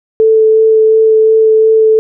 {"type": "tone with vibrato", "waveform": "sine", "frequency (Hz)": 440, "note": "A4", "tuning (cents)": 0, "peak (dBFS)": -4, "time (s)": [0.2, 1.99], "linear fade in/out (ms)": 0, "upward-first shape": "sine", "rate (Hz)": 2.8, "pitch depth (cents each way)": 9, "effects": []}